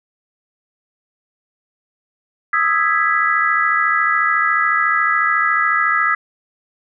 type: chord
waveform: sine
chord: E major seventh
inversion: third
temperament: equal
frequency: 1244.5 / 1318.5 / 1661.2 / 1975.5 Hz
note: D#6 / E6 / G#6 / B6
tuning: 0 / 0 / 0 / 0 cents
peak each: -19 dBFS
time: 2.53-6.15 s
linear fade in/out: 5 ms
effects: none